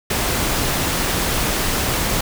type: noise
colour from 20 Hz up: pink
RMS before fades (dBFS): -20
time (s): 0.1-2.21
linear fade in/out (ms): 5
effects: none